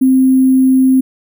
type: tone with sample-and-hold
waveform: sine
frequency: 261.6 Hz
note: C4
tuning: in tune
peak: -6 dBFS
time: 0.01-1.01 s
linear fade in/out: 10 ms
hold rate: 11025 Hz
effects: none